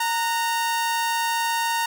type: tone pair together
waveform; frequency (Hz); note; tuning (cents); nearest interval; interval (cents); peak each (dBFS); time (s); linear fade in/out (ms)
sawtooth; 923.7 / 1474; A#5 / F#6; -16 / -7; minor sixth; 809; -18 / -30; 0-1.86; 5
effects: none